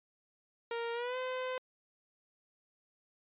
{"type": "tone with pitch glide", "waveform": "sawtooth", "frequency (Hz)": [466.2, 511.3], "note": ["A#4", "C5"], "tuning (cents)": [0, -40], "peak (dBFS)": -31, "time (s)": [0.71, 1.58], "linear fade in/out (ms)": 2, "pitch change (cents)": 160, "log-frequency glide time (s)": [0.93, 1.17], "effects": ["resampled to 8000 Hz"]}